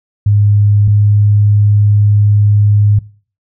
sine tone pair in turn, 103.1 / 103.61 Hz, G#2 / G#2, -12 / -4 cents, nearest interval unison, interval 8 cents, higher second, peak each -6 dBFS, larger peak neither, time 0.26-0.88 / 0.88-2.99 s, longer second, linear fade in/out 5 ms, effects noise-tail reverb RT60 0.4 s tail -20 dB re dry

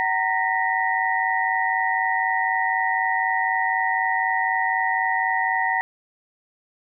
sine tone cluster, 758 / 922 / 1850 / 1954 Hz, F#5 / A#5 / A#6 / B6, +42 / -19 / -14 / -19 cents, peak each -25 dBFS, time 0-5.81 s, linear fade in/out 0 ms, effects none

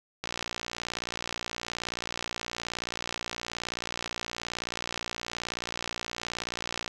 click train, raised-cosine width 0.2 ms, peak -15 dBFS, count 392, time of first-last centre 0.24-6.878 s, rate 58.9 Hz, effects none

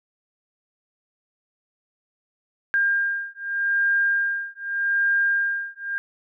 sine beating tone pair, 1604 / 1604.83 Hz, G6 / G6, +39 / +40 cents, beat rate 0.83 Hz, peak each -23 dBFS, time 2.74-5.98 s, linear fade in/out 0 ms, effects none

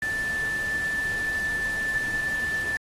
sine tone in noise, 1760 Hz, A6, in tune, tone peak -25 dBFS, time 0.02-2.77 s, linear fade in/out 2 ms, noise pink, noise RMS -39 dBFS, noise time 0.02-2.77 s, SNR +11 dB, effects AAC 32 kbps

